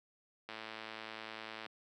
click train, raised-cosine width 0.3 ms, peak -28 dBFS, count 130, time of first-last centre 0.49-1.663 s, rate 110 Hz, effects high-pass 200 Hz 12 dB/octave

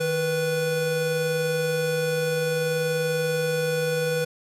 square tone pair together, 156.9 / 491.3 Hz, D#3 / B4, +15 / -9 cents, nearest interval octave + minor sixth, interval 1976 cents, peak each -30 / -24 dBFS, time 0-4.25 s, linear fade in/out 10 ms, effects resampled to 32000 Hz

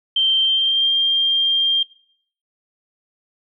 sine tone with pitch glide, 3136 to 3193 Hz, G7 to G7, 0 to +31 cents, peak -14 dBFS, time 0.16-1.83 s, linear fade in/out 5 ms, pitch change +31 cents, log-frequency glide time 0.41-0.91 s, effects noise-tail reverb RT60 0.6 s tail -19 dB re dry

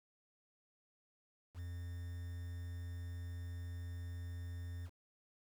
triangle tone with quantisation, 87 Hz, F2, 6 cents flat, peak -40 dBFS, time 1.54-4.9 s, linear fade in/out 50 ms, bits 10, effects none

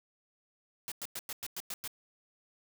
white noise bursts, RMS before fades -39 dBFS, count 8, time 0.88-1.876 s, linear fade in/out 0 ms, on 37 ms, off 100 ms, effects none

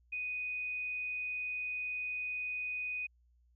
sine tone, 2489 Hz, D#7, in tune, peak -35 dBFS, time 0.12-3.07 s, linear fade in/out 10 ms, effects added 60 Hz sine -65 dBFS peak until 3.55 s

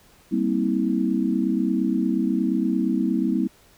sine chord, C dominant seventh, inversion second, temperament equal with one note detuned, 196 / 233.1 / 261.6 / 322.7 Hz, G3 / Bb3 / C4 / E4, 0 / 0 / 0 / -37 cents, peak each -25 dBFS, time 0.31-3.48 s, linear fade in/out 20 ms, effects pink hiss -55 dBFS RMS until 3.77 s

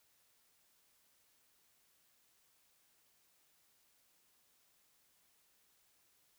silence, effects white hiss -73 dBFS RMS until 6.38 s

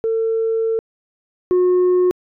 sine tone pair in turn, 450 / 362.3 Hz, A4 / F#4, +39 / -36 cents, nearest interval major third, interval 375 cents, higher first, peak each -15 / -9 dBFS, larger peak second, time 0.04-0.79 / 1.51-2.11 s, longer first, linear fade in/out 0 ms, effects tanh soft clip ceiling -11 dBFS

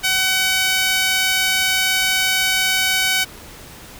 sawtooth tone with high-pass filter, 754 Hz, F#5, 32 cents sharp, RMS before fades -18 dBFS, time 0.03-3.25 s, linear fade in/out 20 ms, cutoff 2100 Hz, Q 1.2, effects pink hiss -39 dBFS RMS until 3.99 s

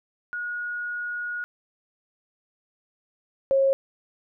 sine tone pair in turn, 1447 / 542 Hz, F#6 / C#5, -39 / -39 cents, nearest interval octave + perfect fourth, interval 1700 cents, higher first, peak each -28 / -17 dBFS, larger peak second, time 0.33-1.44 / 3.51-3.73 s, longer first, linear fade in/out 0 ms, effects none

